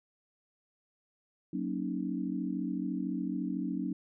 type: chord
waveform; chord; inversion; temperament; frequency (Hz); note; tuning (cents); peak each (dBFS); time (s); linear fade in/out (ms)
sine; D# minor seventh; first; equal; 185 / 233.1 / 277.2 / 311.1; F#3 / A#3 / C#4 / D#4; 0 / 0 / 0 / 0; -36 / -38 / -36 / -38; 1.53-3.93; 5
effects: none